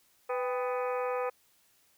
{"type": "harmonic tone with a mistuned harmonic", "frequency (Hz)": 249.4, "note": "B3", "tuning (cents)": 17, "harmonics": [2, 3, 4, 5, 6, 7, 8, 9, 10], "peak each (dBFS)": [-31, -38, -40, -38, -51, -48, -52, -50, -47], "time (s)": [0.29, 1.3], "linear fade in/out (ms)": 10, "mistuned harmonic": 3, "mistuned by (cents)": 86, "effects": ["white hiss -67 dBFS RMS until 1.97 s"]}